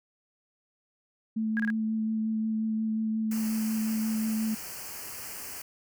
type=tone with vibrato; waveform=sine; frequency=219.7 Hz; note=A3; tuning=2 cents flat; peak=-26 dBFS; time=1.36-4.55 s; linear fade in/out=10 ms; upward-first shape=sine; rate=5.6 Hz; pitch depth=12 cents each way
type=tone bursts; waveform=sine; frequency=1640 Hz; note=G#6; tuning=22 cents flat; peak=-28 dBFS; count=3; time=1.57-1.702 s; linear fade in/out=0 ms; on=26 ms; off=27 ms
type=band-stop noise; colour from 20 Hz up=white; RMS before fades=-40 dBFS; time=3.31-5.62 s; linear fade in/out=5 ms; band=3000 to 4400 Hz; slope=96 dB/octave
effects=none